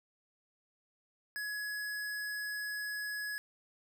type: tone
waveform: square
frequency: 1684 Hz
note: G#6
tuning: 24 cents sharp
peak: -37 dBFS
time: 1.36-3.38 s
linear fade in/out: 0 ms
effects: none

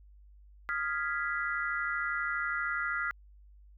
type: chord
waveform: sine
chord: F half-diminished seventh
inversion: third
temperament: equal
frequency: 1244.5 / 1396.9 / 1661.2 / 1975.5 Hz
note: Eb6 / F6 / Ab6 / Cb7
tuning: 0 / 0 / 0 / 0 cents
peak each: -38 / -33 / -38 / -36 dBFS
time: 0.69-3.11 s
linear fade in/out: 0 ms
effects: added 50 Hz sine -53 dBFS peak until 3.77 s

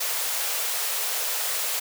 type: high-pass noise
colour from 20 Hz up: white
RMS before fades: -27 dBFS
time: 0-1.8 s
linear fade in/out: 10 ms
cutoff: 420 Hz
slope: 96 dB/octave
effects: none

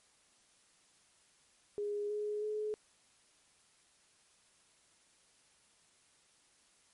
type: tone with pitch steps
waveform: sine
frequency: 412.6 / 419.1 / 425.7 Hz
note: G#4 / G#4 / G#4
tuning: -11 / +16 / +43 cents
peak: -34 dBFS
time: 1.78-2.74 s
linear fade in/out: 0 ms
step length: 320 ms
effects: white hiss -68 dBFS RMS until 6.93 s + MP3 48 kbps

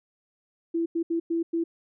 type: tone bursts at uneven times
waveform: sine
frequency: 333.4 Hz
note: E4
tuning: 20 cents sharp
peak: -23 dBFS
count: 5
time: 0.74-0.86 / 0.95-1.03 / 1.1-1.2 / 1.3-1.43 / 1.53-1.64 s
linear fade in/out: 10 ms
effects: none

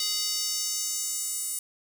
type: tone with high-pass filter sweep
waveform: square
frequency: 417.2 Hz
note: G#4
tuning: 8 cents sharp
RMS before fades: -30 dBFS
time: 0-1.59 s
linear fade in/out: 2 ms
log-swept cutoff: 4400 to 8800 Hz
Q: 2.5
effects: none

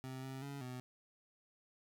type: tone with pitch steps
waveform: 25% pulse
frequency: 130.8 / 132.7 / 140.3 / 126.1 Hz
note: C3 / C3 / C#3 / B2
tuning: 0 / +25 / +21 / +36 cents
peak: -40 dBFS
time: 0.04-0.8 s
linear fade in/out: 0 ms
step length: 190 ms
effects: none

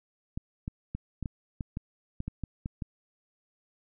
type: clicks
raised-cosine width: 5 ms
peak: -21 dBFS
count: 12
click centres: 0.375 / 0.679 / 0.95 / 1.227 / 1.258 / 1.608 / 1.771 / 2.204 / 2.28 / 2.437 / 2.659 / 2.822 s
effects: none

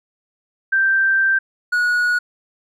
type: tone pair in turn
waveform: sine / triangle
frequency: 1568 / 1457.3 Hz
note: G6 / F#6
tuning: 0 / -27 cents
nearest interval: minor second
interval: 127 cents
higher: first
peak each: -13 dBFS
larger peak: neither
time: 0.72-1.39 / 1.72-2.19 s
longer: first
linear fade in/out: 10 ms
effects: none

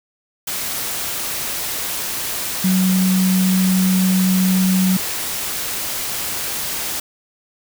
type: tone in noise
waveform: sine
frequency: 186.6 Hz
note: F#3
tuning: 15 cents sharp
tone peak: -13 dBFS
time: 2.64-4.97 s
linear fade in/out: 5 ms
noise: white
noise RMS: -24 dBFS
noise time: 0.47-7 s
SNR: +8 dB
effects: none

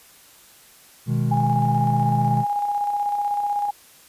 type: chord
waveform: triangle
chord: G# minor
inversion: first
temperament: just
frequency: 124.59 / 155.74 / 207.7 Hz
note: B2 / D#3 / G#3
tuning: +16 / +2 / 0 cents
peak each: -19 / -23 / -24 dBFS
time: 1.06-2.45 s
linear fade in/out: 50 ms
type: tone with tremolo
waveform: sine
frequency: 820 Hz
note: G#5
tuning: 22 cents flat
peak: -19 dBFS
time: 1.31-3.71 s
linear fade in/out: 10 ms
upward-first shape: square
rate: 16 Hz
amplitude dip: 35%
effects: white hiss -50 dBFS RMS until 4.08 s + resampled to 32000 Hz

